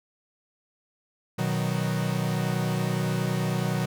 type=chord; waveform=45% pulse; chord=B major; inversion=none; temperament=equal; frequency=123.47 / 155.56 / 185 Hz; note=B2 / D#3 / F#3; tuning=0 / 0 / 0 cents; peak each=-29 dBFS; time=1.38-3.86 s; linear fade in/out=10 ms; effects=none